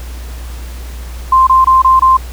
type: tone bursts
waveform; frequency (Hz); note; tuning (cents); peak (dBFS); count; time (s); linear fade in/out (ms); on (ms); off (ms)
sine; 1046.5; C6; 0; -4; 5; 1.32-2.17; 5; 150; 25
effects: added 60 Hz sine -23 dBFS peak until 2.32 s + pink hiss -35 dBFS RMS until 2.32 s